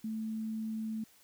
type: tone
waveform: sine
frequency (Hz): 220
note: A3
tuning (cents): 0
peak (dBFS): -34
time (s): 0.04-1.04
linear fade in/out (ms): 5
effects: white hiss -63 dBFS RMS until 1.23 s